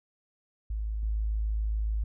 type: tone with level steps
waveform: sine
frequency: 53.5 Hz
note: A1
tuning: 48 cents flat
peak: -29 / -26 dBFS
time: 0.7-2.04 s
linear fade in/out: 5 ms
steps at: 1.03 s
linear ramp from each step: 2 ms
effects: none